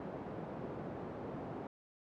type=band-pass noise; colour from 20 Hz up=pink; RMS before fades=-44 dBFS; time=0-1.67 s; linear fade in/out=2 ms; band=160 to 740 Hz; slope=12 dB/octave; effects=none